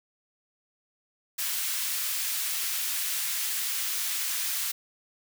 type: high-pass noise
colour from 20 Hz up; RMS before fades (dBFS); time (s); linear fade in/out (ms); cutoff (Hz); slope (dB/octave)
white; -30; 1.38-4.72; 10; 1600; 12
effects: none